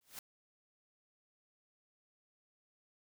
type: noise with exponential growth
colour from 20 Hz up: white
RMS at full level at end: -43 dBFS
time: 0.01-0.19 s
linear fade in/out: 2 ms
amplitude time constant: 38 ms
effects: none